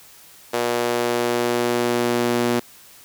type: tone with high-pass filter sweep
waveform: sawtooth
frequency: 120 Hz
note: B2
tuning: 49 cents flat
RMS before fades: -21 dBFS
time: 0.53-2.6 s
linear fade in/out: 10 ms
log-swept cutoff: 460 to 280 Hz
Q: 1.7
effects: white hiss -47 dBFS RMS until 3.04 s